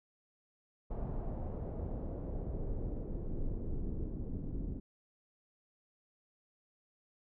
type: noise with low-pass filter sweep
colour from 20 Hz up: brown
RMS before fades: -38 dBFS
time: 0.9-4.8 s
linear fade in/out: 10 ms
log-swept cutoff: 750 to 300 Hz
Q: 1.6
effects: none

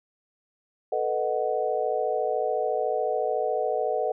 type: chord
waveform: sine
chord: B dominant seventh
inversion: third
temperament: equal with one note detuned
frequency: 440 / 493.9 / 618 / 740 Hz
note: A4 / B4 / D#5 / F#5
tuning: 0 / 0 / -12 / 0 cents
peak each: -29 dBFS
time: 0.92-4.12 s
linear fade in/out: 5 ms
effects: none

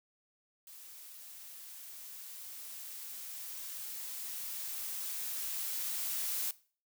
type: noise with level ramp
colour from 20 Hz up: blue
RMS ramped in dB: -52 to -35 dBFS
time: 0.67-6.51 s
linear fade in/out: 2 ms
effects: noise-tail reverb RT60 0.4 s tail -19 dB re dry

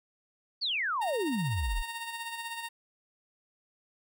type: exponential sweep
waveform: sine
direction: down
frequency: 4699 to 31.42 Hz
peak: -28 dBFS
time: 0.61-1.83 s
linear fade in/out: 20 ms
type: tone with tremolo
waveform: 15% pulse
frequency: 924 Hz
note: A#5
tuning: 16 cents flat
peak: -28 dBFS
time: 1.01-2.69 s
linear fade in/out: 10 ms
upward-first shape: sine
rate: 16 Hz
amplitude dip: 50%
effects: none

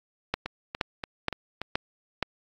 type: two click trains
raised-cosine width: 0.3 ms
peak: -9 / -16 dBFS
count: 5 / 5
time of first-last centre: 0.34-2.227 / 0.46-1.616 s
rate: 2.12 / 3.46 Hz
effects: AAC 48 kbps

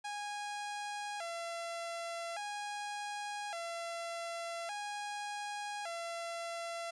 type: tone with vibrato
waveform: sawtooth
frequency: 747 Hz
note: F#5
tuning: 16 cents sharp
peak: -35 dBFS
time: 0.04-6.91 s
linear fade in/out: 10 ms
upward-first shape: square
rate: 0.43 Hz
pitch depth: 170 cents each way
effects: resampled to 22050 Hz + 11-bit

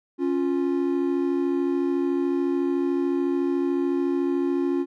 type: tone pair together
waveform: triangle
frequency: 277.2 / 351 Hz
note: C#4 / F4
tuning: 0 / +9 cents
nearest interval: major third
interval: 409 cents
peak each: -22 dBFS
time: 0.18-4.86 s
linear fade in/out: 50 ms
effects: none

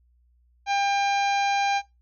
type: harmonic tone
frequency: 799 Hz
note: G5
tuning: 33 cents sharp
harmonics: 1 / 2 / 3 / 4 / 5 / 6 / 7 / 8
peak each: -22 / -33 / -30 / -38 / -36 / -43 / -44 / -40 dBFS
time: 0.66-1.82 s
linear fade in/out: 50 ms
effects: noise-tail reverb RT60 0.2 s tail -18 dB re dry + added 60 Hz sine -59 dBFS peak until 2.01 s

